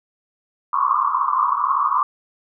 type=band-pass noise; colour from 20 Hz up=white; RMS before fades=-19 dBFS; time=0.73-2.03 s; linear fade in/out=2 ms; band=1000 to 1200 Hz; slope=96 dB/octave; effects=none